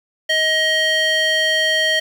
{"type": "tone with band-pass filter", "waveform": "square", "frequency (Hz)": 630, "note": "D#5", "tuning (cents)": 21, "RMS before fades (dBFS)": -17, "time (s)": [0.29, 2], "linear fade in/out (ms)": 10, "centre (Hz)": 2700, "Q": 2.2, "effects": ["7-bit"]}